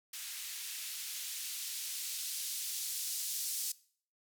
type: noise with band-pass filter sweep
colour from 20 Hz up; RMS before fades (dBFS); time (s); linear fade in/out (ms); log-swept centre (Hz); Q
violet; -40; 0.13-3.72; 5; 2200 to 5300; 0.86
effects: noise-tail reverb RT60 0.5 s tail -20 dB re dry